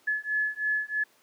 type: beating tone pair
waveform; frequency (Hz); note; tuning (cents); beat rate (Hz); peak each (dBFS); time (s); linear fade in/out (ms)
sine; 1711 / 1714.1; A6 / A6; -49 / -46; 3.1; -29; 0.07-1.04; 10
effects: pink hiss -62 dBFS RMS until 1.22 s + high-pass 300 Hz 12 dB/octave